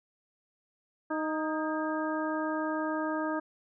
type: harmonic tone with a mistuned harmonic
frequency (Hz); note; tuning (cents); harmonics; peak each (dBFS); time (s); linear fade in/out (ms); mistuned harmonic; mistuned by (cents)
311.1; D#4; 0; 1 / 2 / 3 / 4 / 5; -32 / -35 / -37 / -38 / -39; 1.1-3.4; 10; 5; +56
effects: none